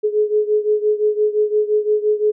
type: beating tone pair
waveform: sine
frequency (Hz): 421.7 / 427.5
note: G#4 / A4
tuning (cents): +26 / -50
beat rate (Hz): 5.8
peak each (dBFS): -16 / -19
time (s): 0.03-2.32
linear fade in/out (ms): 20
effects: none